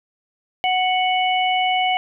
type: harmonic tone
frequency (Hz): 740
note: F#5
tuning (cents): 0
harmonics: 1 / 3 / 4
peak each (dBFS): -18 / -23 / -24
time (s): 0.64-1.97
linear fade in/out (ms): 0
effects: none